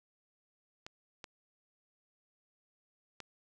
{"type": "clicks", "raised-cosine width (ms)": 0.2, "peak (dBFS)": -27, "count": 3, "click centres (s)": [0.865, 1.242, 3.203], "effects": []}